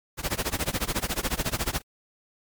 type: noise with tremolo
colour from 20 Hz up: pink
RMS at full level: -25 dBFS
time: 0.17-1.82 s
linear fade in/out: 50 ms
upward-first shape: sine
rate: 14 Hz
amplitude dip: 95%
effects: MP3 96 kbps